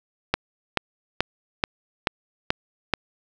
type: click train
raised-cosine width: 0.3 ms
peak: -3 dBFS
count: 7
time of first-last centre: 0.34-2.937 s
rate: 2.31 Hz
effects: none